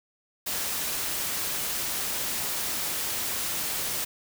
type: noise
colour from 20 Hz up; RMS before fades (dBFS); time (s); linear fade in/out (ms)
white; -30; 0.46-4.05; 10
effects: none